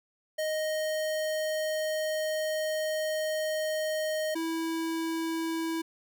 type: tone pair in turn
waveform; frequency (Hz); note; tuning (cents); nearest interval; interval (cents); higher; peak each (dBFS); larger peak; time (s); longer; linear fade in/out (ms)
square; 622.3 / 327.1; D#5 / E4; 0 / -13; major seventh; 1113; first; -29 / -30; first; 0.38-4.35 / 4.35-5.82; first; 10
effects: none